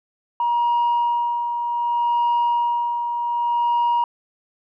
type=tone with tremolo; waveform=sine; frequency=951 Hz; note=A#5; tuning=34 cents sharp; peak=-14 dBFS; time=0.4-4.04 s; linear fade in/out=2 ms; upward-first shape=sine; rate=0.65 Hz; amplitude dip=55%; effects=tanh soft clip ceiling -14 dBFS